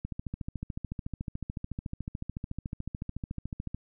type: click train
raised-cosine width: 5 ms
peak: -22 dBFS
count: 52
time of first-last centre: 0.05-3.746 s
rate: 13.8 Hz
effects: none